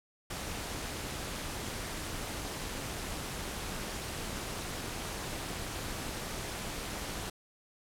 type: noise with amplitude modulation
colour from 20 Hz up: pink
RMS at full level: -36 dBFS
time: 0.3-7.3 s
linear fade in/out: 5 ms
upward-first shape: sine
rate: 255 Hz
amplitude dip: 55%
effects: low-pass 12000 Hz 12 dB/octave